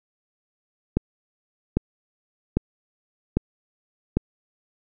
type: click train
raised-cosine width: 3 ms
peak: -6 dBFS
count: 5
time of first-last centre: 0.97-4.17 s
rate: 1.25 Hz
effects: none